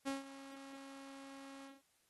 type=tone with ADSR envelope; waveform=sawtooth; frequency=273 Hz; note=C#4; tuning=26 cents flat; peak=-32 dBFS; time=0.05-1.82 s; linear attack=28 ms; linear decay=150 ms; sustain=-15 dB; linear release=180 ms; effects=white hiss -75 dBFS RMS until 2.09 s + AAC 32 kbps